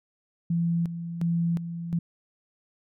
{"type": "tone with tremolo", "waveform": "sine", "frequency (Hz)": 169.1, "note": "E3", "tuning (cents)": 44, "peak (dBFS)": -22, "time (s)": [0.5, 1.99], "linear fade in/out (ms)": 5, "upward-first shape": "square", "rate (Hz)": 1.4, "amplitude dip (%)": 65, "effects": []}